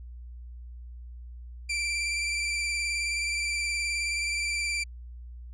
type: tone with vibrato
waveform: sawtooth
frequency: 2349 Hz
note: D7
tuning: in tune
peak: -24 dBFS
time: 1.69-4.84 s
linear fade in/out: 10 ms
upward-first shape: square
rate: 19 Hz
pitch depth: 20 cents each way
effects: added 60 Hz sine -40 dBFS peak until 5.53 s + resampled to 22050 Hz